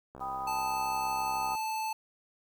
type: click train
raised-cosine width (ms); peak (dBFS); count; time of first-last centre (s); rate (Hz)
1; -32; 94; 0.15-1.551; 66.4
type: chord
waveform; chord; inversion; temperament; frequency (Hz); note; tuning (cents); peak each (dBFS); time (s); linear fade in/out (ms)
sine; G augmented; none; equal; 784 / 987.8 / 1244.5; G5 / B5 / D#6; 0 / 0 / 0; -36 / -40 / -38; 0.2-1.56; 20
type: tone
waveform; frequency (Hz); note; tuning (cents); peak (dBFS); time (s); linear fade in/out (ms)
square; 876; A5; -8; -32; 0.47-1.93; 5
effects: 10-bit